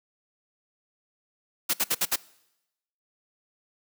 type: noise bursts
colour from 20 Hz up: white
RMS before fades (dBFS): -24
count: 5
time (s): 1.69-2.161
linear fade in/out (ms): 10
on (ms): 47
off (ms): 59
effects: noise-tail reverb RT60 0.9 s tail -22 dB re dry + high-pass 150 Hz 12 dB/octave